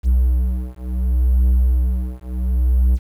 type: beating tone pair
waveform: triangle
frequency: 62.1 / 62.79 Hz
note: B1 / B1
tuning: +10 / +29 cents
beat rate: 0.69 Hz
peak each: -15 dBFS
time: 0.03-2.99 s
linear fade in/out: 50 ms
effects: 8-bit